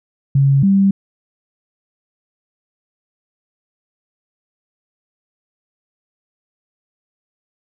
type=tone pair in turn; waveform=sine; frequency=137.9 / 195.87 Hz; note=C#3 / G3; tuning=-9 / -1 cents; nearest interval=tritone; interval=608 cents; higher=second; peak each=-9 dBFS; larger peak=neither; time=0.35-0.63 / 0.63-0.91 s; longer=neither; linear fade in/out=5 ms; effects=none